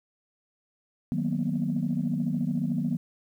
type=chord; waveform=sine; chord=B major seventh; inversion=first; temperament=equal; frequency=155.56 / 185 / 233.1 / 246.9 Hz; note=D#3 / F#3 / A#3 / B3; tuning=0 / 0 / 0 / 0 cents; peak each=-30 dBFS; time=1.12-2.97 s; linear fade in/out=0 ms; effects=tanh soft clip ceiling -17 dBFS + 10-bit